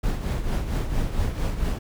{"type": "noise with tremolo", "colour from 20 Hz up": "brown", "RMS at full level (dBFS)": -22, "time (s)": [0.03, 1.79], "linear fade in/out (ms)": 10, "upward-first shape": "triangle", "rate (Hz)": 4.4, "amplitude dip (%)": 65, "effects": []}